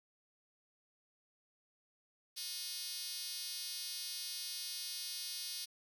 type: tone with high-pass filter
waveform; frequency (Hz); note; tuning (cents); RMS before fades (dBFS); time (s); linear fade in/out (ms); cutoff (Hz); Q
5% pulse; 360; F#4; -47; -43; 2.36-5.66; 20; 5300; 1.8
effects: none